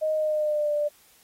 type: tone with pitch glide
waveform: sine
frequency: 622.3 to 591.5 Hz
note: D#5 to D5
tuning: 0 to +12 cents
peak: -22 dBFS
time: 0.01-0.89 s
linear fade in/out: 20 ms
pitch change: -88 cents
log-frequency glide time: 0.13-0.72 s
effects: white hiss -58 dBFS RMS until 1.23 s + AAC 48 kbps